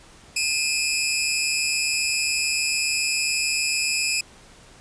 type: tone pair together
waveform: 15% pulse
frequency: 2437 / 2584 Hz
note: D#7 / E7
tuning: -37 / -35 cents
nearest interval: minor second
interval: 102 cents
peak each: -18 / -16 dBFS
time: 0.36-4.21 s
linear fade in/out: 5 ms
effects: pink hiss -49 dBFS RMS until 4.8 s + resampled to 22050 Hz